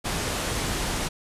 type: low-pass noise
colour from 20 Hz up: pink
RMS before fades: -28 dBFS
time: 0.04-1.09 s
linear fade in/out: 20 ms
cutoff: 11000 Hz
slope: 24 dB/octave
effects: resampled to 32000 Hz